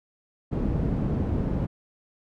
white low-pass noise, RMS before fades -26 dBFS, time 0.51-1.67 s, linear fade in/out 20 ms, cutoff 210 Hz, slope 12 dB/octave, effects none

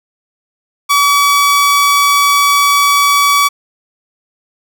sawtooth tone, 1141 Hz, C#6, 50 cents sharp, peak -4 dBFS, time 0.89-3.49 s, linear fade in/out 20 ms, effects none

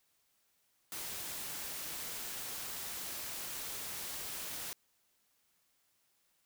white noise, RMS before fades -42 dBFS, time 0.92-4.73 s, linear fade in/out 0 ms, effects white hiss -75 dBFS RMS until 6.45 s

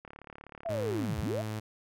click train, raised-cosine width 0.5 ms, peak -31 dBFS, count 37, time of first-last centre 0.05-1.05 s, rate 36 Hz
sine linear two-way sweep, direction down then up, 698.5 to 63.4 to 698.5 Hz, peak -31 dBFS, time 0.65-1.42 s, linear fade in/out 10 ms, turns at 1.2 s
sawtooth tone with pitch glide, 107.3 to 108.17 Hz, A2 to A2, -43 to -29 cents, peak -30 dBFS, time 0.69-1.6 s, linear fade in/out 10 ms, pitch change +14 cents, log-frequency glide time 1.15-1.32 s
effects none

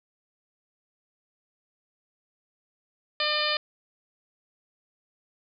harmonic tone, 602 Hz, D5, 43 cents sharp, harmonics 1 / 2 / 3 / 4 / 5 / 6 / 7 / 8, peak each -32 / -32 / -32 / -32 / -32 / -32 / -32 / -32 dBFS, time 3.2-3.57 s, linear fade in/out 2 ms, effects none

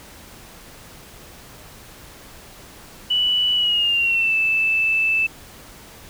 sine tone with pitch glide, 2960 to 2637 Hz, F#7 to E7, 0 to 0 cents, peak -16 dBFS, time 3.1-5.27 s, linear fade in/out 10 ms, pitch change -200 cents, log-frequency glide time 3.54-4.35 s, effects pink hiss -43 dBFS RMS until 6.09 s

